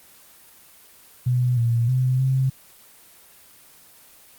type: tone with pitch steps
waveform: sine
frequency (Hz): 124.4 / 117.2 / 128.2 / 132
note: B2 / A#2 / C3 / C3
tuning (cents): +13 / +10 / -35 / +16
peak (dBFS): -17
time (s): 1.26-2.5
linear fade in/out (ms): 10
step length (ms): 310
effects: white hiss -50 dBFS RMS until 4.38 s + Opus 24 kbps